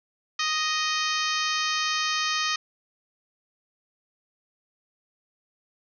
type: harmonic tone with a mistuned harmonic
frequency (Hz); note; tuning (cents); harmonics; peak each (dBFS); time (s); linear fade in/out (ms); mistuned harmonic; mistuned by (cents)
622.3; D#5; 0; 2 / 3 / 4 / 5 / 6 / 7 / 8 / 9 / 10; -29 / -31 / -32 / -33 / -34 / -34 / -35 / -36 / -36; 0.39-2.56; 5; 9; -16
effects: none